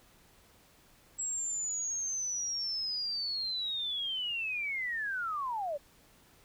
sine linear sweep, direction down, 7710 to 547 Hz, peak -32 dBFS, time 1.18-5.78 s, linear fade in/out 20 ms, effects pink hiss -62 dBFS RMS until 6.44 s

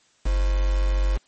sine tone with quantisation, 47.47 Hz, F#1, 45 cents sharp, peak -18 dBFS, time 0.25-1.18 s, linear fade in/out 20 ms, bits 5, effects white hiss -61 dBFS RMS until 1.27 s + MP3 32 kbps

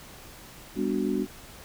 sine chord, G major seventh, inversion none, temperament equal with one note detuned, 200.2 / 246.9 / 293.7 / 370 Hz, G3 / B3 / D4 / F#4, +37 / 0 / 0 / 0 cents, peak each -30 dBFS, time 0.75-1.27 s, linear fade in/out 50 ms, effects pink hiss -47 dBFS RMS until 1.64 s

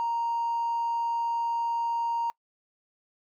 sine tone with hard clipping, 932.3 Hz, A#5, in tune, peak -26 dBFS, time 0-2.3 s, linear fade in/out 0 ms, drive 1 dB, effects noise-tail reverb RT60 0.1 s tail -25 dB re dry

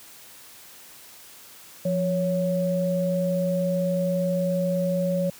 sine tone pair together, 175.1 / 555.9 Hz, F3 / C#5, +5 / +5 cents, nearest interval octave + minor sixth, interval 2000 cents, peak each -24 dBFS, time 1.85-5.3 s, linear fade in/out 5 ms, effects white hiss -47 dBFS RMS until 5.39 s + high-pass 80 Hz 12 dB/octave

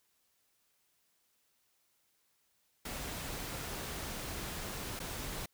pink noise with dropouts, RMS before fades -41 dBFS, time 2.85-5.46 s, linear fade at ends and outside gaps 5 ms, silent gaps 4.993-5 s, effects white hiss -75 dBFS RMS until 5.53 s

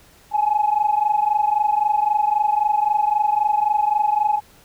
sine tone pair together, 830.6 / 854.4 Hz, G#5 / G#5, 0 / +49 cents, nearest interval unison, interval 49 cents, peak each -18 dBFS, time 0.31-4.41 s, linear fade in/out 50 ms, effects tanh soft clip ceiling -9 dBFS + pink hiss -51 dBFS RMS until 4.64 s

